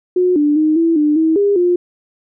sine tone with pitch steps, 362.5 / 294.9 / 309.5 / 331.1 / 299.2 / 320.5 / 404.5 / 353.9 Hz, F#4 / D4 / D#4 / E4 / D4 / E4 / G#4 / F4, -35 / +7 / -9 / +8 / +32 / -49 / -46 / +23 cents, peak -10 dBFS, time 0.16-1.76 s, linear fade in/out 5 ms, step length 200 ms, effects none

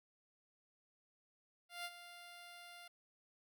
10% pulse tone with ADSR envelope, 698.5 Hz, F5, in tune, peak -33 dBFS, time 1.69-2.88 s, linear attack 160 ms, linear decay 45 ms, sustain -12 dB, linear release 6 ms, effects none

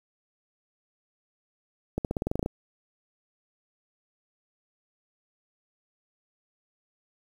accelerating click train, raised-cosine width 2 ms, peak -14 dBFS, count 11, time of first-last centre 1.98-2.461 s, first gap 68 ms, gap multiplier 0.92, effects 8-bit

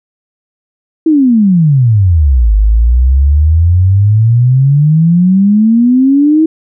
sine exponential two-way sweep, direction down then up, 329.6 to 50.2 to 322.8 Hz, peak -4 dBFS, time 1.06-6.46 s, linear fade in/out 5 ms, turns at 2.55 s, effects none

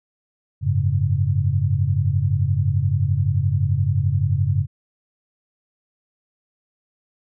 sine chord, F# suspended second, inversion none, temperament just, 92.5 / 104.06 / 138.75 Hz, F#2 / G#2 / C#3, 0 / +4 / +2 cents, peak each -21 dBFS, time 0.61-4.67 s, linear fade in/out 50 ms, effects none

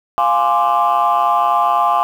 sine chord, D half-diminished seventh, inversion first, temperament equal, 698.5 / 830.6 / 1046.5 / 1174.7 Hz, F5 / Ab5 / C6 / D6, 0 / 0 / 0 / 0 cents, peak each -16 dBFS, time 0.18-2.03 s, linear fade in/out 0 ms, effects tanh soft clip ceiling -6 dBFS + 7-bit

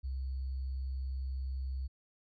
sine tone with sample-and-hold, 65.7 Hz, C2, 8 cents sharp, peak -34 dBFS, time 0.03-1.88 s, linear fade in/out 20 ms, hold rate 4410 Hz, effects resampled to 16000 Hz

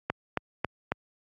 click train, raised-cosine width 0.5 ms, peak -11 dBFS, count 4, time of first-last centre 0.1-0.92 s, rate 3.66 Hz, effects high-pass 80 Hz 12 dB/octave + AAC 48 kbps

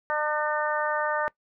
harmonic tone, 301.7 Hz, D4, 47 cents sharp, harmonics 2 / 3 / 4 / 5 / 6, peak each -29 / -29 / -31 / -32 / -33 dBFS, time 0.1-1.28 s, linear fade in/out 0 ms, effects noise-tail reverb RT60 0.1 s tail -21 dB re dry

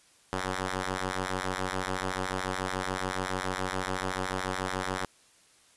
5% pulse ring-modulated tone, 93.5 Hz, F#2, 19 cents sharp, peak -16 dBFS, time 0.33-5.05 s, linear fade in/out 0 ms, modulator 658 Hz, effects white hiss -61 dBFS RMS until 5.76 s + resampled to 24000 Hz

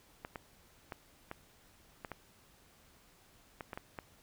clicks, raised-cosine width 0.5 ms, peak -26 dBFS, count 10, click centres 0.249 / 0.358 / 0.922 / 1.314 / 2.048 / 2.117 / 3.608 / 3.732 / 3.775 / 3.988 s, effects pink hiss -64 dBFS RMS until 4.22 s

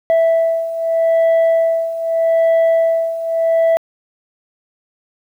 sine beating tone pair, 658 / 658.81 Hz, E5 / E5, -3 / -1 cents, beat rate 0.81 Hz, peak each -15 / -11 dBFS, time 0.1-3.77 s, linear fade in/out 0 ms, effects tanh soft clip ceiling -9 dBFS + 8-bit

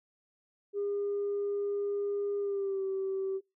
sine tone with pitch glide, 405.2 to 385.3 Hz, G#4 to G4, -43 to -30 cents, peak -29 dBFS, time 0.73-3.41 s, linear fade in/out 50 ms, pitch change -87 cents, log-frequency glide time 2.39-2.83 s, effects noise-tail reverb RT60 0.2 s tail -20 dB re dry + tanh soft clip ceiling -26 dBFS

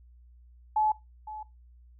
sine tone with echo, 858 Hz, A5, 44 cents flat, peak -22 dBFS, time 0.76-0.92 s, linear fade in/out 5 ms, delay 510 ms, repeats 1, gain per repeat -15 dB, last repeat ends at 1.43 s, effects noise-tail reverb RT60 0.2 s tail -19 dB re dry + added 60 Hz sine -52 dBFS peak until 1.99 s

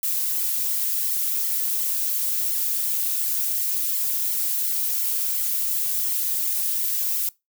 violet noise with flanger, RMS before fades -24 dBFS, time 0.03-7.29 s, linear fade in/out 2 ms, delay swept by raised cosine 0.92 to 5.72 ms, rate 2.8 Hz, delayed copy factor +0.8, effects noise-tail reverb RT60 0.2 s tail -22 dB re dry

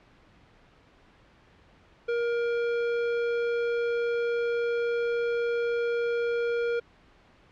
sine tone with tanh clipping, 471.8 Hz, A#4, 21 cents sharp, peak -27 dBFS, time 2.08-6.8 s, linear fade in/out 10 ms, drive 17 dB, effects pink hiss -58 dBFS RMS until 7.51 s + low-pass 3000 Hz 12 dB/octave

